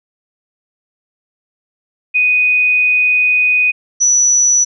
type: tone pair in turn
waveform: sine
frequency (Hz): 2489 / 5920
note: D#7 / F#8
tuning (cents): 0 / 0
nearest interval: octave + minor third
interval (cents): 1500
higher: second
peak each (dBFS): -9 / -8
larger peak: second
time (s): 2.14-3.72 / 4-4.65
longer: first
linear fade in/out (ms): 20
effects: none